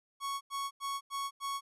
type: tone bursts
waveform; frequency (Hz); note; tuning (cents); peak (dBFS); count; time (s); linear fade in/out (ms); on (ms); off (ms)
45% pulse; 1108.7; C#6; 0; -34; 5; 0.2-1.61; 50; 210; 90
effects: resampled to 32000 Hz